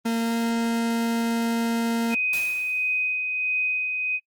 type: tone with pitch glide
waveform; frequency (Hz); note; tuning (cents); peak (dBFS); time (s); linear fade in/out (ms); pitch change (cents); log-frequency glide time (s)
40% pulse; 229.3 to 231; A#3 to A#3; -28 to -16; -21; 0.05-2.15; 10; +12; 0.19-0.37
type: tone with tremolo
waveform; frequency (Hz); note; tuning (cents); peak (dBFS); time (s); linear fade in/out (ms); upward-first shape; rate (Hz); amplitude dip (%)
sine; 2506; D#7; +12; -21; 2.1-4.2; 50; sine; 1.5; 35
type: noise with exponential decay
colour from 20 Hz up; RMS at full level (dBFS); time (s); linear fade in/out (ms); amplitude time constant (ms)
white; -33; 2.33-3.16; 2; 180
effects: noise-tail reverb RT60 0.1 s tail -25 dB re dry + Opus 24 kbps